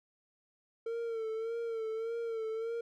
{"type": "tone with vibrato", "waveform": "triangle", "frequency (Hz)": 453.1, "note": "A#4", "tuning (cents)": -49, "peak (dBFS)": -32, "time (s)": [0.86, 2.81], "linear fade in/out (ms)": 5, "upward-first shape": "sine", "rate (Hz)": 1.7, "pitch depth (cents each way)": 49, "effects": []}